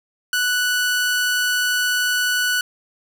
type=tone; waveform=sawtooth; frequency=1481 Hz; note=F#6; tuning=1 cent sharp; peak=-14 dBFS; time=0.33-2.61 s; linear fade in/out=2 ms; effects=none